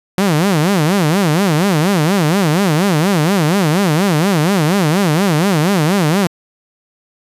sawtooth tone with vibrato, 174.1 Hz, F3, 5 cents flat, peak -7 dBFS, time 0.18-6.27 s, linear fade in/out 0 ms, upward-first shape sine, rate 4.2 Hz, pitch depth 280 cents each way, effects resampled to 32000 Hz

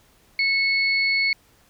sine tone pair together, 2200 / 4400 Hz, C#7 / C#8, -14 / -14 cents, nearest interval octave, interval 1200 cents, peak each -19 / -25 dBFS, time 0.39-1.33 s, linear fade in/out 2 ms, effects pink hiss -58 dBFS RMS until 1.69 s

